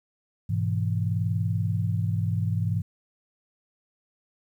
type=chord; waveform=sine; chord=E major; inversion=first; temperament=just; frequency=103.01 / 123.61 / 164.81 Hz; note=G#2 / B2 / E3; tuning=-14 / +2 / 0 cents; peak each=-25 / -30 / -29 dBFS; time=0.49-2.82 s; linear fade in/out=10 ms; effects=10-bit